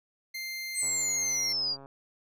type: tone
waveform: 25% pulse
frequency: 2100 Hz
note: C7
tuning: 6 cents sharp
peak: -31 dBFS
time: 0.34-1.53 s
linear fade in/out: 10 ms
type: exponential sweep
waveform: sine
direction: down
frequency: 8390 to 4699 Hz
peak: -27 dBFS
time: 0.74-1.77 s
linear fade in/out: 50 ms
type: click train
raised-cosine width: 1 ms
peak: -35 dBFS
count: 142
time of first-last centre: 0.83-1.859 s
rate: 137 Hz
effects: none